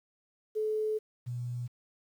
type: tone pair in turn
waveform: sine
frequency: 431.3 / 121.84 Hz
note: A4 / B2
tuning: -35 / -23 cents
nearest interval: octave + minor seventh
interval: 2188 cents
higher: first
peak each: -28 / -33 dBFS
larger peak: first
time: 0.55-0.99 / 1.26-1.68 s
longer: first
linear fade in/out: 20 ms
effects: 10-bit